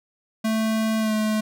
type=tone with pitch glide; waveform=square; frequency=220.5 to 215.7 Hz; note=A3 to A3; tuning=+4 to -34 cents; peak=-21 dBFS; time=0.44-1.41 s; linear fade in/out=10 ms; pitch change=-38 cents; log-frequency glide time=0.99-1.13 s; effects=none